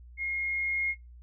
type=tone with level ramp; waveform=sine; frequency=2146 Hz; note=C7; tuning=43 cents sharp; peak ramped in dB=-30 to -26 dBFS; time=0.17-0.95 s; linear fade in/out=50 ms; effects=noise-tail reverb RT60 0.2 s tail -17 dB re dry + added 60 Hz sine -47 dBFS peak until 1.22 s